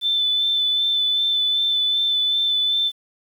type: tone with vibrato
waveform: sine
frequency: 3520 Hz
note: A7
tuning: in tune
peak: -17 dBFS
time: 0.01-2.92 s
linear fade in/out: 50 ms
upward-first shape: sine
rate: 2.6 Hz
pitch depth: 17 cents each way
effects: 8-bit